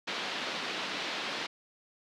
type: band-pass noise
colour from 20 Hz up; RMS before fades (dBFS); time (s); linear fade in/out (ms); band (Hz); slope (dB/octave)
white; -36; 0.07-1.47; 10; 180 to 4100; 24
effects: none